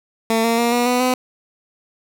15% pulse tone with pitch steps, 225.2 / 230.6 / 236.1 / 241.8 / 247.6 / 253.5 Hz, A3 / A#3 / A#3 / B3 / B3 / B3, +40 / -19 / +22 / -36 / +5 / +45 cents, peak -9 dBFS, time 0.3-1.14 s, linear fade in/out 2 ms, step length 140 ms, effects none

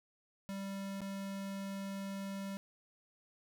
square tone with dropouts, 196 Hz, G3, in tune, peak -40 dBFS, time 0.49-2.57 s, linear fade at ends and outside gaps 0 ms, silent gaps 1.006-1.016 s, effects none

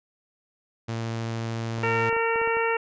sawtooth tone, 114.2 Hz, A#2, 35 cents flat, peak -24 dBFS, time 0.88-2.1 s, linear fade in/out 10 ms
clicks, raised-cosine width 1 ms, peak -23 dBFS, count 7, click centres 1.784 / 2.128 / 2.166 / 2.359 / 2.416 / 2.475 / 2.569 s
harmonic tone, 457.3 Hz, A#4, 33 cents flat, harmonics 1 / 2 / 3 / 4 / 5 / 6, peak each -25 / -28 / -30 / -31 / -32 / -33 dBFS, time 1.83-2.77 s, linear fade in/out 5 ms
effects resampled to 16000 Hz

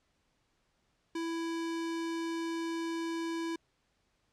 square tone, 331.2 Hz, E4, 8 cents sharp, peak -34 dBFS, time 1.15-3.56 s, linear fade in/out 5 ms, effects pink hiss -75 dBFS RMS until 4.32 s + low-pass 7000 Hz 12 dB/octave

